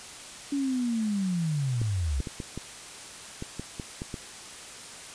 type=linear sweep; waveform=sine; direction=down; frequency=285.6 to 62.1 Hz; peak=-25 dBFS; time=0.52-2.21 s; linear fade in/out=5 ms
type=clicks; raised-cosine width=3 ms; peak=-21 dBFS; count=10; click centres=1.816 / 2.203 / 2.272 / 2.402 / 2.576 / 3.424 / 3.596 / 3.798 / 4.019 / 4.142 s
effects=white hiss -43 dBFS RMS until 5.14 s + resampled to 22050 Hz